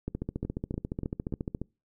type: two click trains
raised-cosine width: 3 ms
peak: -19 / -20 dBFS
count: 22 / 5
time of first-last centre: 0.08-1.549 / 0.45-1.616 s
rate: 14.3 / 3.43 Hz
effects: noise-tail reverb RT60 0.3 s tail -26 dB re dry